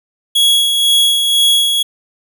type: tone with tremolo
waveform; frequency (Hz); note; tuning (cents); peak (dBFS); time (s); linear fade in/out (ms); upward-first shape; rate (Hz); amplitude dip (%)
45% pulse; 3336; G#7; +7; -8; 0.35-1.83; 10; sine; 2; 40
effects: none